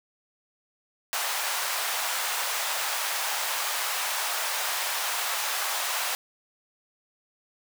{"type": "high-pass noise", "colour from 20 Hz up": "pink", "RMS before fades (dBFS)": -29, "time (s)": [1.13, 6.15], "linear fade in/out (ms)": 0, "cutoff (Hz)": 720, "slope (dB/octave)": 24, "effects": []}